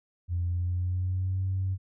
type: tone with pitch glide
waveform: sine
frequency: 87.31 to 94.66 Hz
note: F2 to F#2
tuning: 0 to +40 cents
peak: -25 dBFS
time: 0.28-1.78 s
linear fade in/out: 50 ms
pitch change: +140 cents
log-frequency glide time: 0.47-1.43 s
effects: tanh soft clip ceiling -21 dBFS